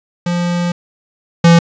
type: tone pair in turn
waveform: square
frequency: 174.61 / 169.05 Hz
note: F3 / E3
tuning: 0 / +44 cents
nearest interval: minor second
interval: 56 cents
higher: first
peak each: -15 / -5 dBFS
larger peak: second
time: 0.26-0.72 / 1.44-1.59 s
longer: first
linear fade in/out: 5 ms
effects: resampled to 16000 Hz + 7-bit